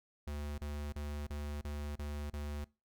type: tone bursts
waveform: square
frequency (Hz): 73.42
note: D2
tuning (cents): 0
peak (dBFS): -39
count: 7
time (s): 0.27-2.644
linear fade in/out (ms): 5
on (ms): 310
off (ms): 34
effects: noise-tail reverb RT60 0.3 s tail -23 dB re dry